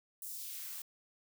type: noise with high-pass filter sweep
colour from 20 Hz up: blue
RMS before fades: -44 dBFS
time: 0.22-0.82 s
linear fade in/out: 2 ms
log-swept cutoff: 8600 to 670 Hz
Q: 1.1
effects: none